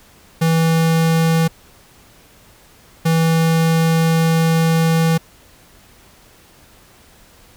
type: tone pair in turn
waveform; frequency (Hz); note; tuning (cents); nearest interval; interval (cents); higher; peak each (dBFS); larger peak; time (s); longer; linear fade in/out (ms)
square; 163.4 / 163.4; E3 / E3; -15 / -15; unison; 0; neither; -13; neither; 0.41-1.48 / 3.05-5.18; second; 10
effects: pink hiss -48 dBFS RMS until 7.56 s